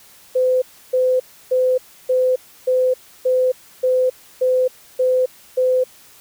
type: tone bursts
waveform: sine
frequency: 510 Hz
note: C5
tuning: 44 cents flat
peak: -13 dBFS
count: 10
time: 0.35-5.84 s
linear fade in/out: 10 ms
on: 270 ms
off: 310 ms
effects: white hiss -47 dBFS RMS until 6.2 s